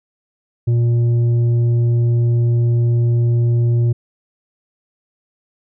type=tone with tanh clipping; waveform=triangle; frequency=118.4 Hz; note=A#2; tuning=27 cents sharp; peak=-13 dBFS; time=0.67-3.93 s; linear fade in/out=10 ms; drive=10 dB; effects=none